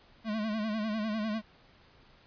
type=tone with vibrato; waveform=square; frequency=216.2 Hz; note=A3; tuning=30 cents flat; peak=-31 dBFS; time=0.24-1.42 s; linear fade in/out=50 ms; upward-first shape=sine; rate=10 Hz; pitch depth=74 cents each way; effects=pink hiss -60 dBFS RMS until 2.26 s + resampled to 11025 Hz